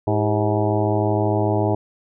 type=harmonic tone with a mistuned harmonic; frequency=106.3 Hz; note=G#2; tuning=41 cents sharp; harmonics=1 / 2 / 3 / 4 / 5 / 6 / 7 / 8 / 9; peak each=-21 / -29 / -24 / -24 / -31 / -25 / -29 / -28 / -34 dBFS; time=0.07-1.75 s; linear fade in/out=5 ms; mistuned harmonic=4; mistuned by=-85 cents; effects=none